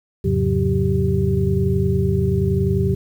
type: tone cluster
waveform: sine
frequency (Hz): 82 / 103 / 133.8 / 182.4 / 391.3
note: E2 / G#2 / C3 / F#3 / G4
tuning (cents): -9 / -14 / +39 / -24 / -3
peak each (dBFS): -22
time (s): 0.24-2.95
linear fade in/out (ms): 10
effects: 8-bit